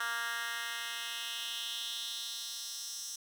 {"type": "tone with high-pass filter sweep", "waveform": "10% pulse", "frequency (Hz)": 233.1, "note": "A#3", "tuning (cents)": 0, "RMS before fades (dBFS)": -39, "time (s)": [0, 3.16], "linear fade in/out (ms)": 5, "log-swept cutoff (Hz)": [1500, 5900], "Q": 2.6, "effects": []}